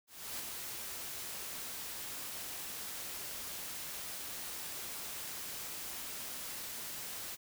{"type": "noise with ADSR envelope", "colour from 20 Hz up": "white", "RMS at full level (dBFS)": -40, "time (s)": [0.07, 7.37], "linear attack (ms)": 320, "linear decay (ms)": 12, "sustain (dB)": -3, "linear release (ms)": 34, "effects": []}